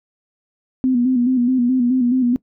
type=tone with vibrato; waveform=sine; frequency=250 Hz; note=B3; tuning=21 cents sharp; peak=-13 dBFS; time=0.84-2.36 s; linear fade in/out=0 ms; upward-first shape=square; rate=4.7 Hz; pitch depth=58 cents each way; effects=noise-tail reverb RT60 0.1 s tail -21 dB re dry